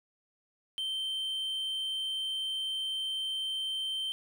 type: tone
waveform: triangle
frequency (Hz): 3116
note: G7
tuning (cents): -11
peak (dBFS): -30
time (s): 0.78-4.12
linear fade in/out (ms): 0
effects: none